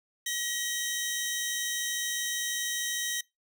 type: tone pair together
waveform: 15% pulse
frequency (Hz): 1905 / 3117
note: A#6 / G7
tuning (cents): +37 / -11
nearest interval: major sixth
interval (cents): 852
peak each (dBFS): -26 / -27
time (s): 0.26-3.21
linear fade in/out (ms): 5
effects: noise-tail reverb RT60 0.2 s tail -24 dB re dry